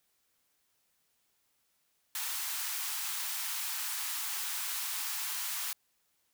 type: high-pass noise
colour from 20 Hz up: white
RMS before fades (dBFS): -36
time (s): 2.15-5.73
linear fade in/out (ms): 2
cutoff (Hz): 820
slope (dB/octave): 48
effects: white hiss -75 dBFS RMS until 6.33 s